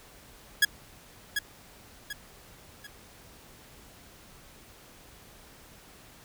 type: tone with echo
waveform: sawtooth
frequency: 1666 Hz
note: G#6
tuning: 5 cents sharp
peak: -14 dBFS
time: 0.62-0.65 s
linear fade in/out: 5 ms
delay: 740 ms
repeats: 3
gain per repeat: -8 dB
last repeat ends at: 2.87 s
effects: pink hiss -53 dBFS RMS until 6.24 s